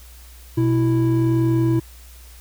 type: tone pair together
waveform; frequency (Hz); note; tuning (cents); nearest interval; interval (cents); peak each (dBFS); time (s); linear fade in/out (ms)
triangle; 123.46 / 329.6; B2 / E4; 0 / 0; octave + perfect fourth; 1700; -16; 0.57-1.8; 10
effects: added 60 Hz sine -41 dBFS peak until 2.4 s + white hiss -48 dBFS RMS until 2.4 s